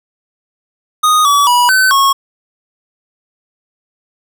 square tone with pitch steps, 1241 / 1142 / 974 / 1523 / 1096 Hz, D#6 / D6 / B5 / F#6 / C#6, -5 / -49 / -24 / +50 / -20 cents, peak -8 dBFS, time 1.03-2.13 s, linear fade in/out 10 ms, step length 220 ms, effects none

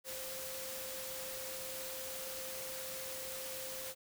sine tone in noise, 524 Hz, C5, 2 cents sharp, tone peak -47 dBFS, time 0.04-3.95 s, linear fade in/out 50 ms, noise white, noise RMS -44 dBFS, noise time 0.04-3.95 s, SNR -6 dB, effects none

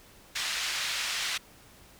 pink band-pass noise, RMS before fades -32 dBFS, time 0.35-1.38 s, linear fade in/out 10 ms, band 2000 to 5700 Hz, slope 12 dB/octave, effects pink hiss -55 dBFS RMS until 1.99 s

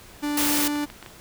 45% pulse tone, 293.5 Hz, D4, 1 cent flat, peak -24 dBFS, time 0.22-0.86 s, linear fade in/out 20 ms
white noise, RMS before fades -24 dBFS, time 0.37-0.68 s, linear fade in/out 5 ms
clicks, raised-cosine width 0.3 ms, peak -23 dBFS, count 5, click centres 0.757 / 0.834 / 0.901 / 1.027 / 1.062 s
effects pink hiss -47 dBFS RMS until 1.2 s

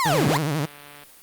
35% pulse linear two-way sweep, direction down then up, 1108.7 to 100.6 to 1108.7 Hz, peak -18 dBFS, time 0-0.37 s, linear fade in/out 0 ms, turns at 0.28 s
sawtooth tone with vibrato, 150 Hz, D3, 37 cents sharp, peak -18 dBFS, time 0.05-0.66 s, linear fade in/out 10 ms, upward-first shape sine, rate 12 Hz, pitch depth 140 cents each way
click train, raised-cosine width 0.3 ms, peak -28 dBFS, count 67, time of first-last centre 0.58-1.035 s, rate 145 Hz
effects white hiss -49 dBFS RMS until 1.22 s + Opus 48 kbps

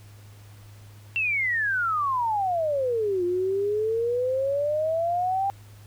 sine exponential two-way sweep, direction down then up, 2732 to 349.2 to 799 Hz, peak -22 dBFS, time 1.16-5.5 s, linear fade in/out 0 ms, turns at 3.24 s, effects added 103 Hz sine -45 dBFS peak until 5.86 s + pink hiss -55 dBFS RMS until 5.86 s

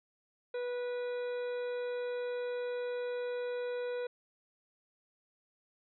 harmonic tone with a mistuned harmonic, 490 Hz, B4, 14 cents flat, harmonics 1 / 2 / 3 / 4 / 5 / 7 / 8, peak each -34 / -51 / -48 / -56 / -54 / -61 / -56 dBFS, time 0.54-4.07 s, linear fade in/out 5 ms, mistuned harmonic 7, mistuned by -28 cents, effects none

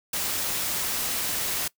white noise, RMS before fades -28 dBFS, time 0.13-1.68 s, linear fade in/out 5 ms, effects noise-tail reverb RT60 0.1 s tail -21 dB re dry

